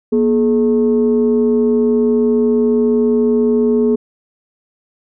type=tone pair together; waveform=sine; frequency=239.1 / 424.7 Hz; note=A#3 / G#4; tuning=+44 / +39 cents; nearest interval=minor seventh; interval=995 cents; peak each=-12 dBFS; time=0.12-3.96 s; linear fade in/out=10 ms; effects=tanh soft clip ceiling -5 dBFS